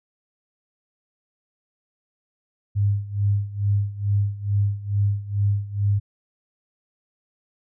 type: tone with tremolo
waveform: sine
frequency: 101.4 Hz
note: G#2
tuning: 41 cents flat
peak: -16 dBFS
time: 2.75-6 s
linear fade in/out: 20 ms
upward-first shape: sine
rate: 2.3 Hz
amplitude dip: 85%
effects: none